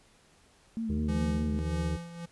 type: tone with vibrato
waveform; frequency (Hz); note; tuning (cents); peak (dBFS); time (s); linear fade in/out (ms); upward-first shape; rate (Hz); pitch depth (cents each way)
sine; 220.5; A3; +4; -30; 0.77-1.59; 0; sine; 4.9; 59
type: harmonic tone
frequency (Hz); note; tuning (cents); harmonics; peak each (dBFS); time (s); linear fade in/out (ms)
77.2; D#2; -13; 1 / 2 / 4 / 5 / 6; -31 / -37 / -43 / -45 / -47; 0.89-1.97; 10
type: tone with tremolo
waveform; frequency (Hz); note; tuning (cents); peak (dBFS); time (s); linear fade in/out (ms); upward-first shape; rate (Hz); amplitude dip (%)
square; 170.1; F3; -45; -32; 1.08-2.26; 10; sine; 1.7; 75
effects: pink hiss -62 dBFS RMS until 2.31 s + resampled to 24000 Hz